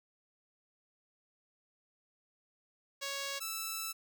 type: tone pair in turn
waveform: 5% pulse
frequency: 554.4 / 1318.6 Hz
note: C#5 / E6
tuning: 0 / 0 cents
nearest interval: octave + minor third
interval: 1500 cents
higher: second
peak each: -25 dBFS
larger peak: neither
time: 3.01-3.4 / 3.4-3.93 s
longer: second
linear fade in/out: 20 ms
effects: none